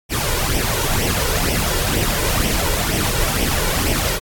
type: noise with flanger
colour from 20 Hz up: pink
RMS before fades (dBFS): -19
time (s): 0.09-4.2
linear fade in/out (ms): 50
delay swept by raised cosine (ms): 0.35 to 2.15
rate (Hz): 2.1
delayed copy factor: +0.6
effects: AAC 64 kbps